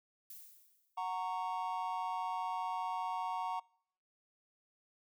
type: noise with exponential decay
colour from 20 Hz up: violet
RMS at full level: -48 dBFS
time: 0.3-1.09 s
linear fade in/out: 2 ms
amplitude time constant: 170 ms
type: chord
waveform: triangle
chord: F# major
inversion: none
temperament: just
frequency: 740 / 925 / 1110 Hz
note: F#5 / A#5 / C#6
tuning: 0 / -14 / +2 cents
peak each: -38 / -37 / -40 dBFS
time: 0.97-3.6 s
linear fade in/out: 10 ms
effects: noise-tail reverb RT60 0.7 s tail -26 dB re dry